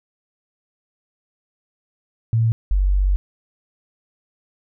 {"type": "tone pair in turn", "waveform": "sine", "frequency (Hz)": [113.5, 47.72], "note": ["A#2", "G1"], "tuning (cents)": [-46, -46], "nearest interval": "octave + minor third", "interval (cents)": 1500, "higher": "first", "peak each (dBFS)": -14, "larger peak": "neither", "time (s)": [[2.33, 2.52], [2.71, 3.16]], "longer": "second", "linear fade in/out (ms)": 0, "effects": []}